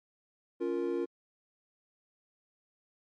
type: chord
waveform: triangle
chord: Bb minor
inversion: first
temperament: just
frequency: 279.7 / 349.6 / 466.2 Hz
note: Db4 / F4 / Bb4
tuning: +16 / +2 / 0 cents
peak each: -35 / -30 / -33 dBFS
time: 0.6-1.06 s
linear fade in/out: 20 ms
effects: MP3 48 kbps